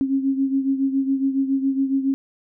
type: beating tone pair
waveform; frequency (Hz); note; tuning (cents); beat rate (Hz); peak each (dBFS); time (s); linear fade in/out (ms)
sine; 269.3 / 276.5; C#4 / C#4; -50 / -4; 7.2; -19 / -25; 0.01-2.14; 0
effects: none